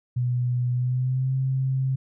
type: tone with pitch glide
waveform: sine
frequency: 123.47 to 132.33 Hz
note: B2 to C3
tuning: 0 to +20 cents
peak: -21 dBFS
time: 0.16-1.96 s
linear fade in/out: 10 ms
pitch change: +120 cents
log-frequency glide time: 0.73-1.34 s
effects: none